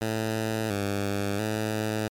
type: tone with pitch steps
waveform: 10% pulse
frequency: 110.5 / 100.5 / 108.3 Hz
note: A2 / G2 / A2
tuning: +8 / +44 / -27 cents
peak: -18 dBFS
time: 0.01-2.08 s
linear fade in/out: 5 ms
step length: 690 ms
effects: MP3 96 kbps